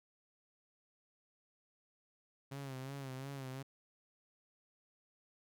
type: tone with vibrato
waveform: sawtooth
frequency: 134.8 Hz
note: C#3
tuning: 48 cents flat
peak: -39 dBFS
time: 2.51-3.63 s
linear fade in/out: 10 ms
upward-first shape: sine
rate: 2.8 Hz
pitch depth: 67 cents each way
effects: none